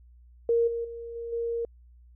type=tone with level steps; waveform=sine; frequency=466.2 Hz; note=A#4; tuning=in tune; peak=-20 / -28 / -36 / -33 / -27 dBFS; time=0.49-1.65 s; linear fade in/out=2 ms; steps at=0.67 / 0.84 / 1.15 / 1.32 s; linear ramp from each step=10 ms; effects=added 60 Hz sine -51 dBFS peak until 2.15 s